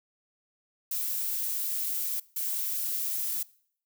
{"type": "noise bursts at uneven times", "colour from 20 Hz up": "violet", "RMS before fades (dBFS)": -31, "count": 2, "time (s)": [[0.91, 2.2], [2.36, 3.43]], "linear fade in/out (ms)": 5, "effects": ["noise-tail reverb RT60 0.6 s tail -22 dB re dry"]}